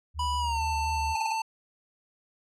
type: tone with vibrato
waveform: sine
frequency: 74 Hz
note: D2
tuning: 14 cents sharp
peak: -31 dBFS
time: 0.14-1.16 s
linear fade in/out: 50 ms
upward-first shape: square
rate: 4.2 Hz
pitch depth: 46 cents each way
type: tone with pitch glide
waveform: square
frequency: 983 to 891.1 Hz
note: B5 to A5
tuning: -8 to +22 cents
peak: -28 dBFS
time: 0.19-1.42 s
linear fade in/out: 5 ms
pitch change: -170 cents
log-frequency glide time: 0.38-0.62 s
type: tone bursts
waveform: square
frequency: 840 Hz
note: G#5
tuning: 19 cents sharp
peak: -30 dBFS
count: 4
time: 1.15-1.325 s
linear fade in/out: 5 ms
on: 22 ms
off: 29 ms
effects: low-pass 8000 Hz 12 dB/octave